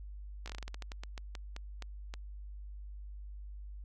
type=slowing click train; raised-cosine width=0.2 ms; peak=-26 dBFS; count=17; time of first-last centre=0.46-2.139 s; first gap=16 ms; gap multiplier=1.22; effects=added 50 Hz sine -43 dBFS peak until 3.84 s